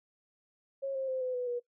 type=tone with pitch steps; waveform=sine; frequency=545 / 532.2 / 519.8 / 507.6 / 495.7 / 484.1 Hz; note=C#5 / C5 / C5 / B4 / B4 / B4; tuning=-29 / +29 / -11 / +47 / +6 / -35 cents; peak=-31 dBFS; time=0.82-1.6 s; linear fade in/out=20 ms; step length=130 ms; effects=noise-tail reverb RT60 0.1 s tail -19 dB re dry